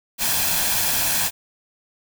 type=noise with comb filter; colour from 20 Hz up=white; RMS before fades=-21 dBFS; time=0.18-1.31 s; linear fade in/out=50 ms; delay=1.2 ms; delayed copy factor=+0.5; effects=none